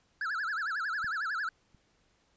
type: tone with vibrato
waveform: triangle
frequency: 1498 Hz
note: F#6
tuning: 21 cents sharp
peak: -29 dBFS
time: 0.21-1.49 s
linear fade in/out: 2 ms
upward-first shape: sine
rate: 11 Hz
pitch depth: 250 cents each way
type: clicks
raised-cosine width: 5 ms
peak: -37 / -47 dBFS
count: 2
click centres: 1.044 / 1.747 s
effects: pink hiss -70 dBFS RMS until 2.36 s + resampled to 16000 Hz